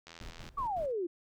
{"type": "click train", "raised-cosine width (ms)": 0.2, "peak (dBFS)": -31, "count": 36, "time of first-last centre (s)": [0.07, 0.49], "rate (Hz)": 83.4}
{"type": "noise with tremolo", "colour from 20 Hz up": "brown", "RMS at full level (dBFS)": -45, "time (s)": [0.21, 0.92], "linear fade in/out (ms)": 2, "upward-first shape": "square", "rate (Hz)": 5.4, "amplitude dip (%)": 75}
{"type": "exponential sweep", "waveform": "sine", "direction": "down", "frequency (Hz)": [1174.7, 330], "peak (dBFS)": -31, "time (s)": [0.57, 1.07], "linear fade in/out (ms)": 10}
{"effects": []}